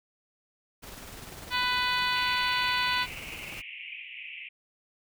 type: noise with tremolo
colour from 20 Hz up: pink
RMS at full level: -43 dBFS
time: 0.82-3.62 s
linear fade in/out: 20 ms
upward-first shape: square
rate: 20 Hz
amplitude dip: 30%
type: harmonic tone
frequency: 497.1 Hz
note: B4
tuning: 11 cents sharp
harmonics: 2 / 3 / 4 / 5 / 6 / 7 / 8 / 9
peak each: -30 / -32 / -33 / -34 / -35 / -35 / -36 / -37 dBFS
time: 1.5-3.07 s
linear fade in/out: 50 ms
type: band-pass noise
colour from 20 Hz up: white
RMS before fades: -42 dBFS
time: 2.15-4.49 s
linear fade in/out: 10 ms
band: 2100 to 2900 Hz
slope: 96 dB/octave
effects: none